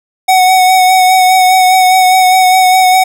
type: tone with vibrato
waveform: square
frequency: 744 Hz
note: F#5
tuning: 9 cents sharp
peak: -5 dBFS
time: 0.28-3.04 s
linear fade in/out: 10 ms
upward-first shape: sine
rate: 4.9 Hz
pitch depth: 22 cents each way
effects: none